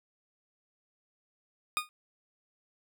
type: tone with exponential decay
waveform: 20% pulse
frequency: 1229 Hz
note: D#6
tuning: 22 cents flat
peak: -19 dBFS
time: 1.77-1.89 s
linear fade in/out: 0 ms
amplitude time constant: 26 ms
effects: none